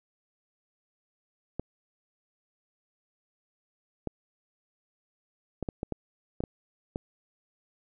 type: clicks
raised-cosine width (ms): 2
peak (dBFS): -18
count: 9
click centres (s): 1.596 / 4.073 / 5.627 / 5.688 / 5.831 / 5.923 / 6.405 / 6.438 / 6.959
effects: none